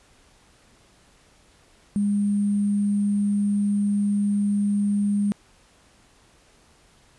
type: tone with sample-and-hold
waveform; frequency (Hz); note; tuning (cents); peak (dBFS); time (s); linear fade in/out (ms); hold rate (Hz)
sine; 203.8; G#3; -32; -19; 1.96-5.32; 0; 8820
effects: pink hiss -57 dBFS RMS until 7.18 s + resampled to 24000 Hz